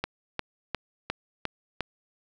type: click train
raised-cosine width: 0.3 ms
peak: -12 dBFS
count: 6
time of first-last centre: 0.04-1.807 s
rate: 2.83 Hz
effects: none